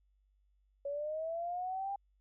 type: linear sweep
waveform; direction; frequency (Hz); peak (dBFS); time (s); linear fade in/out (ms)
sine; up; 558 to 803; -35; 0.85-1.96; 5
effects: added 49 Hz sine -69 dBFS peak until 2.2 s

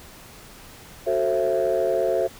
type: chord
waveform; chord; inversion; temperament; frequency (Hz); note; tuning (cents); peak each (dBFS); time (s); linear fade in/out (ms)
sine; F# half-diminished seventh; none; just; 370 / 444 / 532.8 / 666; F#4 / A4 / C5 / E5; 0 / +16 / +31 / +18; -25 / -25 / -23 / -23; 1.06-2.28; 20
effects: tanh soft clip ceiling -13 dBFS + pink hiss -45 dBFS RMS until 2.39 s

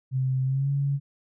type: tone with pitch glide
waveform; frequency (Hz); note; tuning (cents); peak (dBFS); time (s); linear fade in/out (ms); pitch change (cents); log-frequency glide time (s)
sine; 130.81 to 140.2; C3 to C#3; 0 to +20; -22; 0.11-1; 50; +120; 0.44-0.7
effects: none

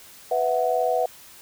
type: chord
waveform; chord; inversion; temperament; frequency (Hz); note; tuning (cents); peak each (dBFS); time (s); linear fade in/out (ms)
sine; B suspended fourth; none; equal with one note detuned; 496.5 / 659.3 / 740; B4 / E5 / F#5; +9 / 0 / 0; -24; 0.31-1.06; 5
effects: white hiss -47 dBFS RMS until 1.41 s

